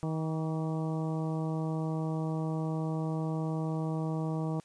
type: harmonic tone with a mistuned harmonic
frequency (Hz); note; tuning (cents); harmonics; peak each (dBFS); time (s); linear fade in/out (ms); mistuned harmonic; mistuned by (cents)
158.8; D#3; +36; 1 / 2 / 3 / 4 / 5 / 6 / 7; -31 / -37 / -41 / -43 / -45 / -47 / -48; 0.03-4.6; 0; 7; +41
effects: white hiss -63 dBFS RMS until 4.64 s + resampled to 22050 Hz